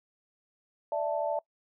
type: chord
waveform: sine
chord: D suspended second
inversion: none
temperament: just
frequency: 587.3 / 660.7 / 881 Hz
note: D5 / E5 / A5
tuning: 0 / +4 / +2 cents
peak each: -31 / -31 / -34 dBFS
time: 0.92-1.39 s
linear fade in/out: 2 ms
effects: noise-tail reverb RT60 0.1 s tail -23 dB re dry